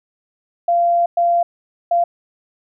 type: tone bursts at uneven times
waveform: sine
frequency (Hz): 690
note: F5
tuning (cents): -21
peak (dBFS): -12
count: 3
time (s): 0.68-1.06 / 1.17-1.43 / 1.91-2.04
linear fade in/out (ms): 5
effects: none